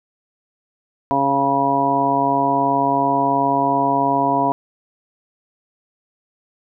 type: harmonic tone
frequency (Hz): 138.59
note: C#3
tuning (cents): 0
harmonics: 1 / 2 / 3 / 4 / 5 / 6 / 7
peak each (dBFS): -30 / -22 / -27 / -28 / -20 / -28 / -18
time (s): 1.11-4.52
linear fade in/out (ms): 0
effects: none